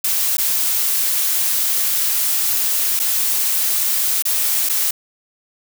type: noise with dropouts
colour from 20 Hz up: blue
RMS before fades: -18 dBFS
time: 0.04-4.91 s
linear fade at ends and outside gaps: 5 ms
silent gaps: 0.37-0.381 / 2.993-2.998 / 4.224-4.252 / 4.69-4.695 s
effects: none